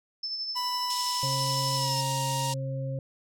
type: tone with tremolo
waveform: sine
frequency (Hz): 5274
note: E8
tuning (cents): 0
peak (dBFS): -29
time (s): 0.23-2.01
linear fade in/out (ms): 5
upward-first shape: sine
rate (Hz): 12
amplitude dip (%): 40
type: tone with pitch glide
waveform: 45% pulse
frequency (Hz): 988 to 937.4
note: B5 to A#5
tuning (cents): 0 to +9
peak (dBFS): -30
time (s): 0.55-2.54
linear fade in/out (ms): 20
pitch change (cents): -91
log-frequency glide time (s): 1.76-1.97
type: band-pass noise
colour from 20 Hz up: white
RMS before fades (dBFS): -37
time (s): 0.9-2.54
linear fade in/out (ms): 2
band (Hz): 3300 to 8700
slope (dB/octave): 24
type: harmonic tone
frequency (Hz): 134.1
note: C3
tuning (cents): +43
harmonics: 1 / 2 / 4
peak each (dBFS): -30 / -44 / -37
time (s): 1.23-2.99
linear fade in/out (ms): 2
effects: none